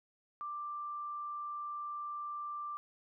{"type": "tone", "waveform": "sine", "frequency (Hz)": 1180, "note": "D6", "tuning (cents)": 8, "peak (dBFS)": -38, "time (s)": [0.41, 2.77], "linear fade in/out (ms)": 0, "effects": []}